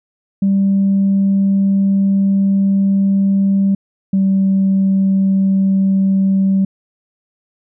sine tone pair in turn, 196 / 193.19 Hz, G3 / G3, 0 / -25 cents, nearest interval unison, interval 25 cents, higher first, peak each -9 dBFS, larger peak neither, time 0.42-3.75 / 4.13-6.65 s, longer first, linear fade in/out 5 ms, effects tanh soft clip ceiling -7 dBFS

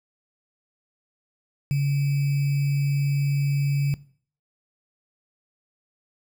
sine tone with sample-and-hold, 140.8 Hz, C#3, 27 cents sharp, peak -19 dBFS, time 1.71-3.94 s, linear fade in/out 0 ms, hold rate 2450 Hz, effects noise-tail reverb RT60 0.5 s tail -19 dB re dry

